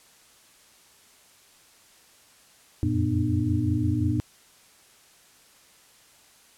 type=tone cluster; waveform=sine; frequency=87.9 / 93.6 / 117.1 / 247.3 / 302.4 Hz; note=F2 / F#2 / A#2 / B3 / D#4; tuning=+12 / +20 / +8 / +3 / -49 cents; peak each=-31 / -28 / -26 / -30 / -27 dBFS; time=2.83-4.2 s; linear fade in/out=0 ms; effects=white hiss -56 dBFS RMS until 6.57 s + low-pass 11000 Hz 12 dB/octave